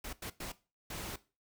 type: noise bursts at uneven times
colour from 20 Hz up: pink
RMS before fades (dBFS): -42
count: 4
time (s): 0.04-0.13 / 0.22-0.3 / 0.4-0.52 / 0.9-1.16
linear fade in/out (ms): 5
effects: noise-tail reverb RT60 0.3 s tail -17 dB re dry